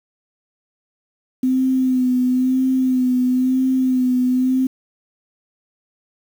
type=tone with vibrato; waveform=sine; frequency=256 Hz; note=C4; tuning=38 cents flat; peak=-14 dBFS; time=1.43-4.67 s; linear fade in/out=5 ms; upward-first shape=sine; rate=1 Hz; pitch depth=33 cents each way; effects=7-bit